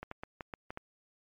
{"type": "clicks", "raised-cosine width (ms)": 0.5, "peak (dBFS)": -25, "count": 7, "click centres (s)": [0.03, 0.114, 0.235, 0.408, 0.538, 0.705, 0.774], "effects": ["MP3 48 kbps"]}